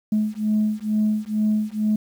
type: beating tone pair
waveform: sine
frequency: 212.6 / 214.8 Hz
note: G#3 / A3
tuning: +41 / -41 cents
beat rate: 2.2 Hz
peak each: -21 dBFS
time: 0.12-1.96 s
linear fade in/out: 5 ms
effects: tanh soft clip ceiling -13 dBFS + 8-bit